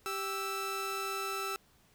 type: tone pair together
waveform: sawtooth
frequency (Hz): 392 / 1318.5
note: G4 / E6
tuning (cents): 0 / 0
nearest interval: octave + major sixth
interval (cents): 2100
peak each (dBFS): -35 / -32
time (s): 0.06-1.56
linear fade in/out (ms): 0
effects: pink hiss -66 dBFS RMS until 1.94 s